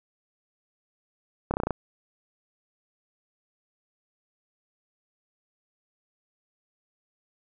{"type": "slowing click train", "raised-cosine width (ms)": 1, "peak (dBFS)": -12, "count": 7, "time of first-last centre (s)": [1.51, 1.707], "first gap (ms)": 29, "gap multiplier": 1.05, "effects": []}